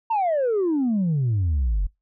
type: exponential sweep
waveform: sine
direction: down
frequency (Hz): 932.3 to 42.83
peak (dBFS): -17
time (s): 0.1-1.87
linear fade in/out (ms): 10
effects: noise-tail reverb RT60 0.2 s tail -26 dB re dry + tanh soft clip ceiling -17 dBFS